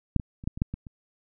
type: clicks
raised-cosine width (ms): 5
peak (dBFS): -8 / -19 / -28 / -14 / -24 / -11 / -20 / -29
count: 8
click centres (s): 0.163 / 0.198 / 0.439 / 0.475 / 0.575 / 0.619 / 0.74 / 0.868
effects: none